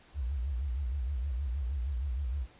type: tone with vibrato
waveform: sine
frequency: 65.5 Hz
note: C2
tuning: 2 cents sharp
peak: -30 dBFS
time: 0.14-2.47 s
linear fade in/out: 50 ms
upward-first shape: sine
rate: 6.4 Hz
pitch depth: 200 cents each way
effects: pink hiss -59 dBFS RMS until 2.59 s + resampled to 8000 Hz